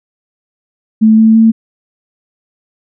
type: tone with pitch steps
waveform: sine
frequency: 219.2 / 221.6 / 224.1 Hz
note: A3 / A3 / A3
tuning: -6 / +13 / +32 cents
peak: -3 dBFS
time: 1.01-1.52 s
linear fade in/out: 20 ms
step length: 170 ms
effects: none